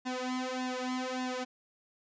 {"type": "tone with flanger", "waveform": "sawtooth", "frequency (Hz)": 254.6, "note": "C4", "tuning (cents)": -47, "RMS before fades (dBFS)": -35, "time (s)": [0.05, 1.45], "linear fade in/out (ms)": 20, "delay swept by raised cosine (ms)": [1.1, 3], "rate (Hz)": 1.7, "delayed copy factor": 1, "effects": ["resampled to 16000 Hz"]}